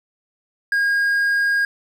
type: tone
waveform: triangle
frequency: 1628 Hz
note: G#6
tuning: 35 cents flat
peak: -14 dBFS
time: 0.72-1.65 s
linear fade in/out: 2 ms
effects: none